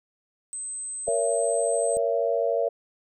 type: tone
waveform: sine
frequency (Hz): 8210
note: C9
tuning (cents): -34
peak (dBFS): -31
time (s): 0.53-1.97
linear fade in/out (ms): 0
type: chord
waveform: sine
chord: A# diminished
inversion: none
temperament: just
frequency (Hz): 466.2 / 559.4 / 671.3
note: A#4 / C#5 / E5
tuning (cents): 0 / +16 / +31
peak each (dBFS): -26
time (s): 1.07-2.69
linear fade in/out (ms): 10
type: clicks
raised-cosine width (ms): 3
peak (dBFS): -30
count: 2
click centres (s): 1.084 / 1.969
effects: none